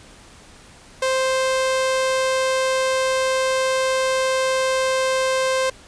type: tone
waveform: sawtooth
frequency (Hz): 523.3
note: C5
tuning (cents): 0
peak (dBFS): -14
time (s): 1.02-5.7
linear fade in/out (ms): 5
effects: pink hiss -46 dBFS RMS until 5.87 s + resampled to 22050 Hz